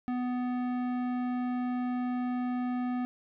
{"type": "tone with tanh clipping", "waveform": "sine", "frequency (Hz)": 248.4, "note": "B3", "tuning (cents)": 10, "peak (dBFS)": -31, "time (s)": [0.08, 3.05], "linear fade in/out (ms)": 0, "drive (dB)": 15, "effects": []}